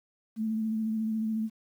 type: tone with vibrato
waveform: sine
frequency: 220 Hz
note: A3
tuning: in tune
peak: -27 dBFS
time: 0.36-1.5 s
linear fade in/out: 50 ms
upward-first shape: sine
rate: 14 Hz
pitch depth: 26 cents each way
effects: 10-bit